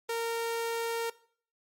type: tone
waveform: sawtooth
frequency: 461.2 Hz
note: A#4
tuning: 19 cents flat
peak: -26 dBFS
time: 0.09-1.1 s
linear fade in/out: 5 ms
effects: noise-tail reverb RT60 0.5 s tail -19 dB re dry + MP3 64 kbps